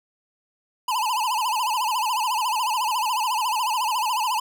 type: tone with vibrato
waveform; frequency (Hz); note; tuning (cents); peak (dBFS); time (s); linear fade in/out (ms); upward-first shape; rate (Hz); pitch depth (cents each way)
square; 932.3; A#5; 0; -22; 0.88-4.4; 5; sine; 14; 170
effects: none